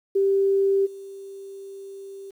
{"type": "tone with level steps", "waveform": "sine", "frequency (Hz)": 392.2, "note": "G4", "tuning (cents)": 1, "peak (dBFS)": [-17, -36], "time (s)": [0.15, 2.31], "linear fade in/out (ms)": 10, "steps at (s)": 0.85, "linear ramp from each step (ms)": 20, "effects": ["9-bit"]}